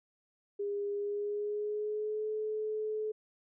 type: tone with pitch glide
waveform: sine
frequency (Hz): 406.2 to 430.4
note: G#4 to A4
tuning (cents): -38 to -38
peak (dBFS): -32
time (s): 0.59-3.12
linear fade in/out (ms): 10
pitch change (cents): +100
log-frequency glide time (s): 0.91-2.29
effects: none